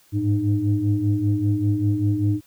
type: tone cluster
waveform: sine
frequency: 102.1 / 107.2 / 305.1 Hz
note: G#2 / A2 / D#4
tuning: -29 / -45 / -34 cents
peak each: -23 / -21 / -22 dBFS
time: 0.12-2.41 s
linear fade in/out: 50 ms
effects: tanh soft clip ceiling -8 dBFS + white hiss -57 dBFS RMS until 2.46 s